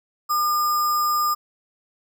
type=tone with sample-and-hold; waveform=sine; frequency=1208 Hz; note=D6; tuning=48 cents sharp; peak=-18 dBFS; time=0.29-1.35 s; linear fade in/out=20 ms; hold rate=6300 Hz; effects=none